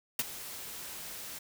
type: noise with ADSR envelope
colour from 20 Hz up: white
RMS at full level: -27 dBFS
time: 0.19-1.39 s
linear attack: 4 ms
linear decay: 31 ms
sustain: -16 dB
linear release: 9 ms
effects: none

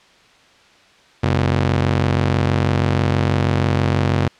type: ring-modulated tone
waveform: sawtooth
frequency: 115.4 Hz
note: A#2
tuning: 17 cents flat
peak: -8 dBFS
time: 1.23-4.28 s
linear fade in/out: 5 ms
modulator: 23.1 Hz
effects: white hiss -50 dBFS RMS until 4.39 s + low-pass 4000 Hz 12 dB/octave

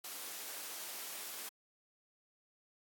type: high-pass noise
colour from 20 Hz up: white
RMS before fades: -45 dBFS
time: 0.04-1.49 s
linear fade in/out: 5 ms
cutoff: 300 Hz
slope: 12 dB/octave
effects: AAC 64 kbps

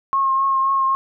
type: tone with vibrato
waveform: sine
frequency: 1078 Hz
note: C#6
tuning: 49 cents flat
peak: -15 dBFS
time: 0.13-0.95 s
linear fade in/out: 0 ms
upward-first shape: triangle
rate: 3.8 Hz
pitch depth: 24 cents each way
effects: none

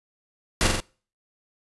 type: noise with echo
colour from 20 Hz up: pink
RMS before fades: -20 dBFS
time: 0.61-0.67 s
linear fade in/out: 0 ms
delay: 44 ms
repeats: 3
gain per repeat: -3 dB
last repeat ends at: 0.802 s
effects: noise-tail reverb RT60 0.4 s tail -24 dB re dry + resampled to 24000 Hz

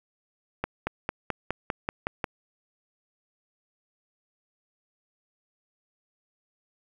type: accelerating click train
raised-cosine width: 0.5 ms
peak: -12 dBFS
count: 9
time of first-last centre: 0.64-2.242 s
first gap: 230 ms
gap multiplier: 0.96
effects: 8-bit

